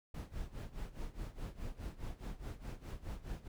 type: noise with tremolo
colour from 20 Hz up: brown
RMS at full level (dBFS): -41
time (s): 0.14-3.48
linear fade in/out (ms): 5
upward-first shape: sine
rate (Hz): 4.8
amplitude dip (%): 85
effects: none